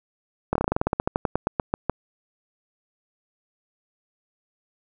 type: slowing click train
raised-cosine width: 1 ms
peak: -7 dBFS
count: 20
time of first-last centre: 0.53-1.897 s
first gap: 24 ms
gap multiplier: 1.11
effects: none